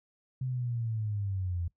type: linear sweep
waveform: sine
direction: down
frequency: 130.81 to 83.9 Hz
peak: -30 dBFS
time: 0.41-1.68 s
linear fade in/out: 5 ms
effects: noise-tail reverb RT60 0.1 s tail -20 dB re dry